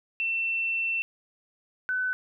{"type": "tone pair in turn", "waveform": "sine", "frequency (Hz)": [2690, 1507], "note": ["E7", "F#6"], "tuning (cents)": [34, 31], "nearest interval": "minor seventh", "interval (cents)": 1003, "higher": "first", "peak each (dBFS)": -25, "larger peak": "neither", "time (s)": [[0.2, 1.02], [1.89, 2.13]], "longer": "first", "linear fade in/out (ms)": 0, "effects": []}